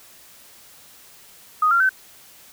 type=tone with pitch steps; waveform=sine; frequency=1244.5 / 1380.9 / 1532.2 Hz; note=D#6 / F6 / G6; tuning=0 / -20 / -40 cents; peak=-14 dBFS; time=1.62-1.893 s; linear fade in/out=5 ms; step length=91 ms; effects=white hiss -48 dBFS RMS until 2.52 s